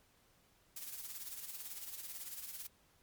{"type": "noise with tremolo", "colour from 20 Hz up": "blue", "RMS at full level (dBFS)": -44, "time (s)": [0.76, 2.67], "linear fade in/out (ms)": 5, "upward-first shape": "sine", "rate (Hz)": 18, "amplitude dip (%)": 55, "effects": ["pink hiss -70 dBFS RMS until 3.02 s", "MP3 96 kbps"]}